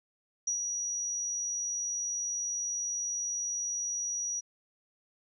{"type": "tone with ADSR envelope", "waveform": "sine", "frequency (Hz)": 5800, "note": "F#8", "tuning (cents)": -35, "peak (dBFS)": -27, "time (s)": [0.47, 4.41], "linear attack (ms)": 6, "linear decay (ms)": 100, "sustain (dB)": -4, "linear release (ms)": 21, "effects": []}